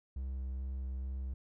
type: tone with vibrato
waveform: triangle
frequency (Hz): 65.41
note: C2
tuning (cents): 0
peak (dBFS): -34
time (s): 0.16-1.34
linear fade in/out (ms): 5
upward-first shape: square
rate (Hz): 2.3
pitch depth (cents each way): 10
effects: none